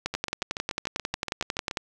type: two click trains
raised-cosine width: 0.2 ms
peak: -14 / -10 dBFS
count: 12 / 20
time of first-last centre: 0.14-1.711 / 0.06-1.772 s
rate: 7 / 11.1 Hz
effects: none